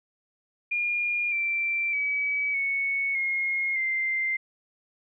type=tone with pitch steps; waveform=sine; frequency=2419 / 2349 / 2281 / 2214 / 2150 / 2088 Hz; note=D#7 / D7 / C#7 / C#7 / C7 / C7; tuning=-49 / 0 / +49 / -3 / +47 / -4 cents; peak=-24 dBFS; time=0.71-4.37 s; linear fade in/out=10 ms; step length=610 ms; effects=none